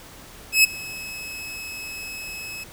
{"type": "tone with ADSR envelope", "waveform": "sawtooth", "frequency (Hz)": 2580, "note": "E7", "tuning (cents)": -38, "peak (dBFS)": -7, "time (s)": [0.52, 2.64], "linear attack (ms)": 120, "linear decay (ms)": 13, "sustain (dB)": -22, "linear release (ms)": 7, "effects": ["pink hiss -44 dBFS RMS until 2.72 s"]}